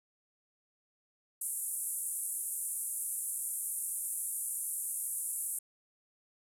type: band-pass noise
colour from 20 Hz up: pink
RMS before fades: -37 dBFS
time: 1.41-5.59 s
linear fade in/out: 5 ms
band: 8600 to 12000 Hz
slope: 48 dB/octave
effects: none